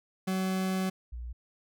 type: tone pair in turn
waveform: 40% pulse / sine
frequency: 188.2 / 59.86 Hz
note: F#3 / A#1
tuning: +30 / +47 cents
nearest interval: octave + minor sixth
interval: 1983 cents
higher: first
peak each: -27 / -36 dBFS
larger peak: first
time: 0.27-0.9 / 1.12-1.33 s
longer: first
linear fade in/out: 10 ms
effects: none